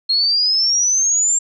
sine exponential sweep, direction up, 4240 to 7459 Hz, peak -13 dBFS, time 0.09-1.39 s, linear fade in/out 10 ms, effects none

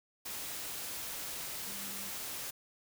sine tone in noise, 199.2 Hz, G3, 28 cents sharp, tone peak -51 dBFS, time 1.67-2.09 s, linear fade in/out 10 ms, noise white, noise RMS -41 dBFS, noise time 0.25-2.51 s, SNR -13 dB, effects none

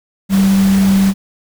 sine tone in noise, 194.2 Hz, G3, 16 cents flat, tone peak -8 dBFS, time 0.29-1.14 s, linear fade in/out 50 ms, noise pink, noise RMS -24 dBFS, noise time 0.29-1.14 s, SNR +13 dB, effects none

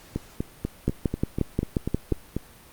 two click trains, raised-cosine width 3 ms, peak -9 / -13 dBFS, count 8 / 10, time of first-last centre 0.88-2.123 / 0.16-2.366 s, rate 5.63 / 4.08 Hz, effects pink hiss -50 dBFS RMS until 2.72 s + Opus 48 kbps

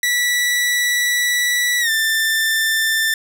sawtooth tone with pitch glide, 1953 to 1780.6 Hz, B6 to A6, -20 to +20 cents, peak -12 dBFS, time 0.03-3.14 s, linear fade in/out 2 ms, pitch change -160 cents, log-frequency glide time 1.8-1.9 s, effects none

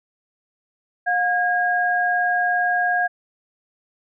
sine tone pair together, 715.7 / 1633 Hz, F5 / G#6, +42 / -30 cents, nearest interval octave + major second, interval 1428 cents, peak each -20 dBFS, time 1.06-3.08 s, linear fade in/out 20 ms, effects none

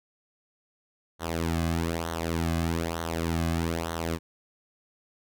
sawtooth tone with flanger, 83 Hz, E2, 12 cents sharp, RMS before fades -29 dBFS, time 1.19-4.19 s, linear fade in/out 50 ms, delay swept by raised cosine 0.4 to 2.2 ms, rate 1.1 Hz, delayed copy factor -0.75, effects none

